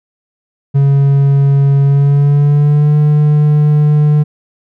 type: tone with pitch glide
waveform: triangle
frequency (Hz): 139.3 to 149.3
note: C#3 to D3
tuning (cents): +9 to +29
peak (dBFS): -4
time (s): 0.74-4.24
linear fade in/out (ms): 20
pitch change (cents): +120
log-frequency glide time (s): 1.83-2.95
effects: none